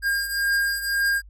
square beating tone pair, 1612 / 1613.9 Hz, G6 / G6, +48 / +50 cents, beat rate 1.9 Hz, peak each -23 / -28 dBFS, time 0.02-1.22 s, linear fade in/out 50 ms, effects added 50 Hz sine -43 dBFS peak until 1.29 s

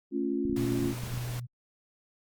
sine chord, A augmented, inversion none, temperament equal, 220 / 277.2 / 349.2 Hz, A3 / C#4 / E#4, 0 / 0 / 0 cents, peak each -34 / -30 / -32 dBFS, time 0.11-0.95 s, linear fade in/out 50 ms
clicks, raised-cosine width 5 ms, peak -27 dBFS, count 12, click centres 0.453 / 0.498 / 0.529 / 0.643 / 0.72 / 0.795 / 0.826 / 0.858 / 1.036 / 1.075 / 1.138 / 1.177 s
pink noise, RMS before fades -42 dBFS, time 0.56-1.4 s, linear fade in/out 5 ms
sine tone with tremolo, 122 Hz, B2, 21 cents flat, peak -32 dBFS, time 0.56-1.47 s, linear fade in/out 20 ms, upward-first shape square, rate 1.8 Hz, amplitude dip 35%
effects Opus 48 kbps

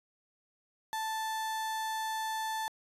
35% pulse tone, 880 Hz, A5, in tune, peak -31 dBFS, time 0.93-2.68 s, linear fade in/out 0 ms, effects resampled to 32000 Hz

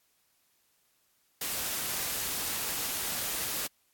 white noise, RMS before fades -33 dBFS, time 1.41-3.67 s, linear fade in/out 5 ms, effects white hiss -71 dBFS RMS until 3.93 s + AAC 64 kbps

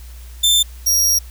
sawtooth tone pair in turn, 3557 / 5646 Hz, A7 / F8, +18 / +18 cents, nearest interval minor sixth, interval 800 cents, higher second, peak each -8 / -10 dBFS, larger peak first, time 0.43-0.63 / 0.86-1.19 s, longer second, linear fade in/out 10 ms, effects added 60 Hz sine -33 dBFS peak until 1.3 s + white hiss -46 dBFS RMS until 1.3 s

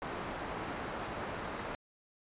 white low-pass noise, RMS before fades -40 dBFS, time 0.02-1.75 s, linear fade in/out 0 ms, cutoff 1200 Hz, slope 12 dB/octave, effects resampled to 8000 Hz

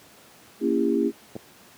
sine chord, A# diminished seventh, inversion none, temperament just, 233.1 / 279.7 / 335.6 / 402.8 Hz, A#3 / C#4 / E4 / G4, 0 / +16 / +31 / +47 cents, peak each -25 dBFS, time 0.6-1.12 s, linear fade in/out 50 ms
clicks, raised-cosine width 2 ms, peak -22 / -19 dBFS, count 2, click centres 1.355 / 1.364 s
effects pink hiss -51 dBFS RMS until 1.77 s + high-pass 150 Hz 12 dB/octave

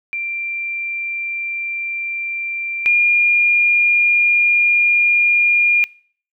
sine tone pair in turn, 2364 / 2415 Hz, D7 / D7, +11 / +48 cents, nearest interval unison, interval 37 cents, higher second, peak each -20 / -10 dBFS, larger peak second, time 0.13-2.86 / 2.86-5.84 s, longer second, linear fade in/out 0 ms, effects noise-tail reverb RT60 0.5 s tail -24 dB re dry

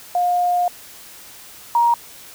sine tone pair in turn, 711 / 942.8 Hz, F5 / A#5, +31 / +19 cents, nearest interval perfect fourth, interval 488 cents, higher second, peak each -15 / -12 dBFS, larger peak second, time 0.15-0.68 / 1.75-1.94 s, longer first, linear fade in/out 2 ms, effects white hiss -41 dBFS RMS until 2.34 s

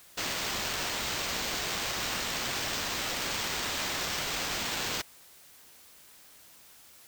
white noise with sample-and-hold, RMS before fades -33 dBFS, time 0.17-5.02 s, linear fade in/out 10 ms, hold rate 11025 Hz, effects white hiss -55 dBFS RMS until 7.07 s

